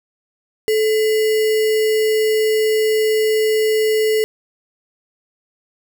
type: tone with sample-and-hold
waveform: sine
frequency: 434.4 Hz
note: A4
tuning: 22 cents flat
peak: -13 dBFS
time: 0.68-4.24 s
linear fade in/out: 0 ms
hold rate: 2450 Hz
effects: none